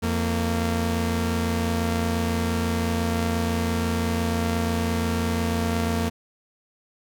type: tone pair together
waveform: sawtooth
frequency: 85.89 / 229.3 Hz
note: F2 / A#3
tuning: -28 / -28 cents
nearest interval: octave + perfect fourth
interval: 1700 cents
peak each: -21 dBFS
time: 0.02-6.1 s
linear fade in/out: 20 ms
effects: none